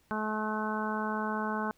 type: harmonic tone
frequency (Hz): 215.1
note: A3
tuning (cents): -39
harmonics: 1 / 2 / 3 / 4 / 5 / 6 / 7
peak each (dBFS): -34 / -39 / -41 / -37 / -37 / -42 / -38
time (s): 0.11-1.71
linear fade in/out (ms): 0
effects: pink hiss -68 dBFS RMS until 1.77 s